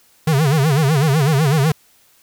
square tone with vibrato, 146.83 Hz, D3, in tune, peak -13 dBFS, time 0.27-1.72 s, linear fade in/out 5 ms, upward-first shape sine, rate 8 Hz, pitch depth 180 cents each way, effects white hiss -54 dBFS RMS until 2.22 s

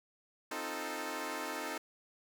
10% pulse chord, F dominant seventh, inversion second, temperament equal, 261.6 / 311.1 / 349.2 / 440 Hz, C4 / Eb4 / F4 / A4, 0 / 0 / 0 / 0 cents, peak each -36 / -33 / -38 / -34 dBFS, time 0.51-1.78 s, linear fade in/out 5 ms, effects none

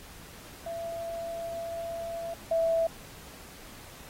sine tone pair in turn, 671 / 659.5 Hz, E5 / E5, +31 / +1 cents, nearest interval unison, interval 30 cents, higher first, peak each -33 / -23 dBFS, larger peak second, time 0.66-2.34 / 2.51-2.87 s, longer first, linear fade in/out 5 ms, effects pink hiss -49 dBFS RMS until 4.09 s + AAC 48 kbps

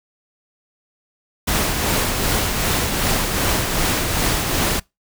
pink noise with tremolo, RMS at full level -18 dBFS, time 1.47-4.8 s, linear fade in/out 10 ms, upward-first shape triangle, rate 2.6 Hz, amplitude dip 40%, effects noise-tail reverb RT60 0.2 s tail -24 dB re dry

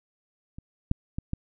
clicks, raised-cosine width 5 ms, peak -28 / -10 / -18 / -16 dBFS, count 4, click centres 0.585 / 0.914 / 1.185 / 1.334 s, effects none

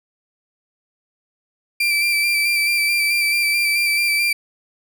35% pulse tone with vibrato, 2349 Hz, D7, in tune, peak -14 dBFS, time 1.8-4.33 s, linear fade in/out 5 ms, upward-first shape square, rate 4.6 Hz, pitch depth 21 cents each way, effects none

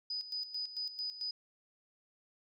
sine tone with tremolo, 4978 Hz, D#8, in tune, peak -35 dBFS, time 0.1-1.31 s, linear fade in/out 5 ms, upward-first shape square, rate 4.5 Hz, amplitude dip 70%, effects none

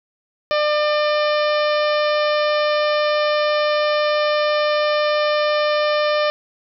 harmonic tone, 599 Hz, D5, 34 cents sharp, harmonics 1 / 2 / 3 / 4 / 5 / 6 / 7 / 8 / 9, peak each -17 / -23 / -27 / -29 / -31 / -33 / -34 / -35 / -36 dBFS, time 0.51-6.3 s, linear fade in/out 0 ms, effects none

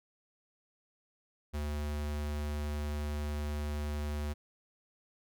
square tone, 74.1 Hz, D2, 16 cents sharp, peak -34 dBFS, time 1.53-4.34 s, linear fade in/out 20 ms, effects none

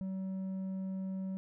square tone with low-pass filter, 190 Hz, F#3, 46 cents sharp, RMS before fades -38 dBFS, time 0.01-1.37 s, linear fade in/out 0 ms, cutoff 380 Hz, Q 0.69, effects none

